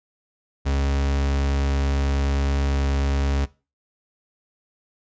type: tone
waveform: 40% pulse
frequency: 69.3 Hz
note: C#2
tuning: in tune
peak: -19 dBFS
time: 0.65-3.46 s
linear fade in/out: 20 ms
effects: noise-tail reverb RT60 0.3 s tail -19 dB re dry + resampled to 16000 Hz